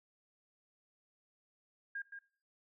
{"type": "tone with echo", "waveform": "sine", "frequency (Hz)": 1619, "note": "G#6", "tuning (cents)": -45, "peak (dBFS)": -38, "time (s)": [1.95, 2.02], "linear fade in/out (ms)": 5, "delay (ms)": 170, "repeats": 1, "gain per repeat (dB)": -7, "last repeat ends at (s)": 2.19, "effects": ["noise-tail reverb RT60 0.4 s tail -19 dB re dry"]}